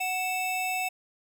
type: tone pair together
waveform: square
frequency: 741.6 / 2639 Hz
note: F#5 / E7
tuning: +4 / +1 cents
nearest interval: octave + minor seventh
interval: 2197 cents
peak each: -31 / -31 dBFS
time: 0-0.89 s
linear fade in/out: 10 ms
effects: none